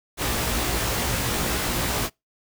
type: noise with comb filter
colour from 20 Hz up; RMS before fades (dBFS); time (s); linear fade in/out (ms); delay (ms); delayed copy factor
pink; -25; 0.17-2.1; 50; 17; +0.85
effects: noise-tail reverb RT60 0.2 s tail -26 dB re dry